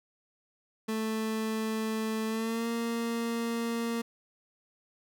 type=tone with pitch glide; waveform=30% pulse; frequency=220 to 231.9 Hz; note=A3 to A#3; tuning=0 to -9 cents; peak=-27 dBFS; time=0.88-4.02 s; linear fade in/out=10 ms; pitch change=+91 cents; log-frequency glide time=2.27-2.68 s; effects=none